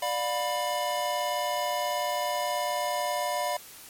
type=chord; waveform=square; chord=B diminished; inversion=first; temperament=just; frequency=592.7 / 711.2 / 987.8 Hz; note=D5 / F5 / B5; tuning=+16 / +31 / 0 cents; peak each=-32 dBFS; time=0.02-3.57 s; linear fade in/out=5 ms; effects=white hiss -47 dBFS RMS until 3.89 s + MP3 64 kbps

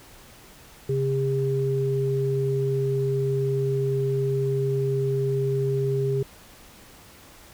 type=tone pair together; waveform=sine; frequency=134.9 / 403.8 Hz; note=C#3 / G#4; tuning=-47 / -49 cents; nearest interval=octave + perfect fifth; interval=1898 cents; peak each=-24 dBFS; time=0.89-6.23 s; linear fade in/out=5 ms; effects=pink hiss -49 dBFS RMS until 7.53 s

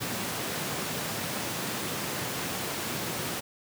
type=high-pass noise; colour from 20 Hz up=pink; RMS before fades=-33 dBFS; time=0-3.41 s; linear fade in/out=20 ms; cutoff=110 Hz; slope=24 dB/octave; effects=none

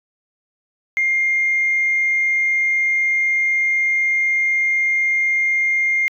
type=tone; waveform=sine; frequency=2116 Hz; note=C7; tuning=19 cents sharp; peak=-14 dBFS; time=0.97-6.08 s; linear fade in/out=0 ms; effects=tanh soft clip ceiling -10 dBFS

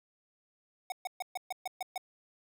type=tone bursts; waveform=square; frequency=740 Hz; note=F#5; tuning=in tune; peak=-34 dBFS; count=8; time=0.9-1.978 s; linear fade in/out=2 ms; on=21 ms; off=130 ms; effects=none

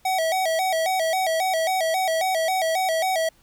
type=tone with vibrato; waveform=square; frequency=698.5 Hz; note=F5; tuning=in tune; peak=-21 dBFS; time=0.05-3.29 s; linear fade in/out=5 ms; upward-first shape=square; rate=3.7 Hz; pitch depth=130 cents each way; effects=pink hiss -59 dBFS RMS until 3.42 s

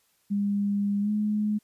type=tone with pitch glide; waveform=sine; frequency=202.2 to 210.7 Hz; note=G#3 to G#3; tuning=-46 to +25 cents; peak=-23 dBFS; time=0.3-1.59 s; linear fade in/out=20 ms; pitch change=+71 cents; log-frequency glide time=1.01-1.1 s; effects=white hiss -68 dBFS RMS until 1.63 s + resampled to 32000 Hz

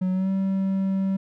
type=tone with pitch glide; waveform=triangle; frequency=185 to 192.63 Hz; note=F#3 to G3; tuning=0 to -30 cents; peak=-19 dBFS; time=0.01-1.17 s; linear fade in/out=10 ms; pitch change=+70 cents; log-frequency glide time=0.12-0.3 s; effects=none

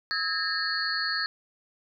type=tone cluster; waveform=sine; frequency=1289 / 1643 / 1813 / 4297 / 4600 Hz; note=E6 / G#6 / A#6 / C8 / D8; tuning=-39 / -19 / -49 / +45 / -37 cents; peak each=-35 / -31 / -33 / -31 / -34 dBFS; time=0.11-1.26 s; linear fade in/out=0 ms; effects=none

